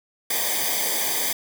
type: noise with comb filter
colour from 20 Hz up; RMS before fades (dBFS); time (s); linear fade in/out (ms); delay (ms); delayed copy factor
white; -24; 0.3-1.33; 5; 0.73; -0.95
effects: none

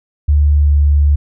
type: tone with pitch glide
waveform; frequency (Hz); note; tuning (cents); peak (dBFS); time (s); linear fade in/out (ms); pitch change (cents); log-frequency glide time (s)
sine; 73.3 to 72.63; D2 to D2; -3 to -19; -7; 0.28-1.16; 10; -16; 0.63-0.69
effects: none

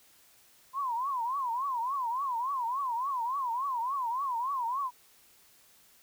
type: tone with vibrato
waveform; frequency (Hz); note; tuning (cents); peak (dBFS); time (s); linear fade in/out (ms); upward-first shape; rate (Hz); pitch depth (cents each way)
sine; 1017; C6; -50; -29; 0.73-4.91; 50; triangle; 3.5; 220
effects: white hiss -61 dBFS RMS until 6.02 s

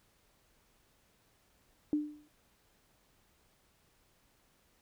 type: tone with exponential decay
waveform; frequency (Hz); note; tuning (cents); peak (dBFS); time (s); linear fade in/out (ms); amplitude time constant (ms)
sine; 298.7; D4; +29; -25; 1.93-2.28; 1; 76
effects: pink hiss -70 dBFS RMS until 4.81 s

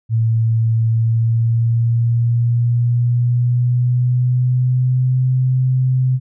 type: tone with pitch glide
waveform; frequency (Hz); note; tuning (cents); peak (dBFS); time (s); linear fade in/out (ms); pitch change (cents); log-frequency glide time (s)
sine; 113.3 to 128.65; A#2 to C3; -49 to -29; -12; 0.09-6.2; 50; +220; 0.9-5.31
effects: none

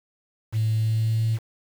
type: tone with pitch glide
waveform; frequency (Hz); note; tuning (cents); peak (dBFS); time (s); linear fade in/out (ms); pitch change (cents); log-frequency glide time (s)
triangle; 110 to 112.18; A2 to A2; 0 to +34; -16; 0.52-1.39; 50; +34; 0.76-1.23
effects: tanh soft clip ceiling -17 dBFS + 7-bit

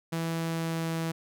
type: tone with pitch glide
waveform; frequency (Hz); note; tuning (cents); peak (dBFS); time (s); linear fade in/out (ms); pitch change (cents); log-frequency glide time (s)
sawtooth; 164.81 to 163.67; E3 to E3; 0 to -12; -25; 0.12-1.12; 10; -12; 0.35-0.98
effects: none

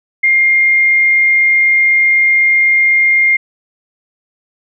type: tone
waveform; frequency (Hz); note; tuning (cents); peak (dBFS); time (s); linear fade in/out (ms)
sine; 2118; C7; +21; -7; 0.23-3.37; 10
effects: none

